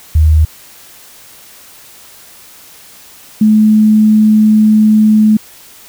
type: tone pair in turn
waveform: sine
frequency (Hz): 77.78 / 215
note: D#2 / A3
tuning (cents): 0 / -40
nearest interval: octave + tritone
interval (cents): 1760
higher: second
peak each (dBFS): -4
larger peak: neither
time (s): 0.15-0.45 / 3.41-5.37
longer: second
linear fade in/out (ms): 5
effects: white hiss -38 dBFS RMS until 5.88 s